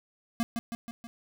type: tone with echo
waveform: square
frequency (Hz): 232.9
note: A#3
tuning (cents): -1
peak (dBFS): -26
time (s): 0.4-0.43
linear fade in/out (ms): 0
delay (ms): 160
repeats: 4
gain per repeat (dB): -4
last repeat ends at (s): 1.07
effects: none